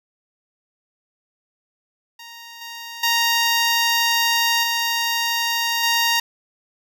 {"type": "tone with level steps", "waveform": "10% pulse", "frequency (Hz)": 932.3, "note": "A#5", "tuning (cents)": 0, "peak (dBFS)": [-29, -24, -8, -11, -8], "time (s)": [2.19, 6.2], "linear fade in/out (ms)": 5, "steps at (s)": [2.61, 3.03, 4.63, 5.83], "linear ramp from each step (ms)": 5, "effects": []}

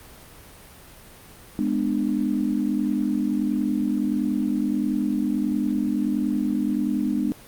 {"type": "chord", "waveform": "sine", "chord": "G# diminished", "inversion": "none", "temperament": "just", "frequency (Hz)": [207.7, 249.2, 299], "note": ["G#3", "B3", "D4"], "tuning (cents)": [0, 16, 31], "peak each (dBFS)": -25, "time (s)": [1.59, 7.32], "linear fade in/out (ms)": 0, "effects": ["pink hiss -46 dBFS RMS until 7.47 s", "Opus 32 kbps"]}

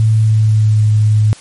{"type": "tone with pitch glide", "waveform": "sine", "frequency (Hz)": [110, 106.99], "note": ["A2", "A2"], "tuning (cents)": [0, -48], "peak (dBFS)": -7, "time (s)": [0, 1.33], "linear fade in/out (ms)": 0, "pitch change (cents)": -48, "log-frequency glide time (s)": [0.1, 0.85], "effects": ["white hiss -38 dBFS RMS until 1.4 s", "MP3 48 kbps"]}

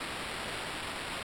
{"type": "noise with sample-and-hold", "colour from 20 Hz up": "blue", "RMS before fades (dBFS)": -38, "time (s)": [0, 1.23], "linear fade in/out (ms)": 5, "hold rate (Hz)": 6300, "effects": ["low-pass 11000 Hz 12 dB/octave"]}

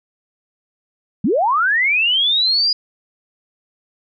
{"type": "linear sweep", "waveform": "sine", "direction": "up", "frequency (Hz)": [164.81, 4937], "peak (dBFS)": -13, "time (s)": [1.24, 2.73], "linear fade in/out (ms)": 5, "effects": []}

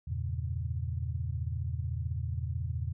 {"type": "chord", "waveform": "sine", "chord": "E diminished seventh", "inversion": "none", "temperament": "equal", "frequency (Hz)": [82.41, 98, 116.54, 138.59], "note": ["E2", "G2", "Bb2", "Db3"], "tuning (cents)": [0, 0, 0, 0], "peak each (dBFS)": [-34, -40, -36, -40], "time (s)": [0.07, 2.93], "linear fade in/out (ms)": 10, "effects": []}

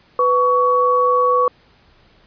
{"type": "tone pair together", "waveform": "sine", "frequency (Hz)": [497.5, 1124], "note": ["B4", "C#6"], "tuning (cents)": [13, 24], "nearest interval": "octave + major second", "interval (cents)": 1411, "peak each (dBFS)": [-16, -14], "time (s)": [0.19, 1.48], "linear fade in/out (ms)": 2, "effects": ["pink hiss -53 dBFS RMS until 2.26 s", "resampled to 11025 Hz"]}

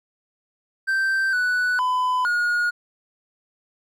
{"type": "tone with pitch steps", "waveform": "triangle", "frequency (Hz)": [1562, 1483, 1006, 1439], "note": ["G6", "F#6", "B5", "F#6"], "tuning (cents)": [-7, 4, 32, -49], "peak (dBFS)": -17, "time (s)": [0.87, 2.71], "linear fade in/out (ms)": 20, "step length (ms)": 460, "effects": []}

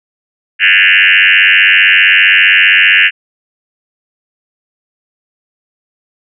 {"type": "tone with frequency modulation", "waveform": "sine", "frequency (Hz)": 2242, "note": "C#7", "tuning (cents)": 19, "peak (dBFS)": -4, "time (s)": [0.59, 3.11], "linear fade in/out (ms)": 50, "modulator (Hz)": 95.3, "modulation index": 6.9, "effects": []}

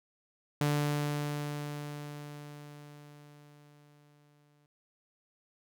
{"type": "tone with exponential decay", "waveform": "sawtooth", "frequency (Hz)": 146.83, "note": "D3", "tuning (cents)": 0, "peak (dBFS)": -22, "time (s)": [0.61, 4.66], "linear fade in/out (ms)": 2, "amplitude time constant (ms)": 880, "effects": []}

